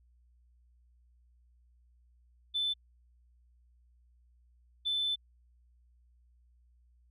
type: tone pair in turn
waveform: sine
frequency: 3520 / 3520 Hz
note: A7 / A7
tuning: 0 / 0 cents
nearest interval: unison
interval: 0 cents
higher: neither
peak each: -28 dBFS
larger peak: neither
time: 2.54-2.74 / 4.85-5.16 s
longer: second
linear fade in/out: 20 ms
effects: tanh soft clip ceiling -24 dBFS + added 60 Hz sine -62 dBFS peak until 7.1 s